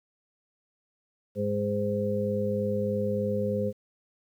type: harmonic tone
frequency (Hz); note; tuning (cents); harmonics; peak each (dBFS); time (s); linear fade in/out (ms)
103.2; G#2; -10; 1 / 2 / 4 / 5; -33 / -30 / -33 / -29; 1.35-3.73; 50
effects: 10-bit